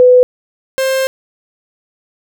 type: tone pair in turn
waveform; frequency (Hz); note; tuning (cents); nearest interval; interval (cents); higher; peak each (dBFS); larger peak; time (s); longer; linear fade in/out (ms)
sine / 45% pulse; 499.7 / 529.4; B4 / C5; +20 / +20; minor second; 100; second; -3 / -12; first; 0-0.23 / 0.78-1.07; second; 0
effects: none